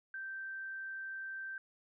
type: tone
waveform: sine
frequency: 1562 Hz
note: G6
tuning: 7 cents flat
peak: -40 dBFS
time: 0.14-1.58 s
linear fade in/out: 2 ms
effects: none